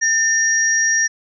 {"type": "tone pair together", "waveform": "sine", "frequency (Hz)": [1800, 5715], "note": ["A6", "F8"], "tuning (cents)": [39, 39], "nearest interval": "octave + minor sixth", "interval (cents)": 2000, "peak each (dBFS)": [-16, -17], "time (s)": [0.01, 1.08], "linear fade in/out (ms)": 20, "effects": []}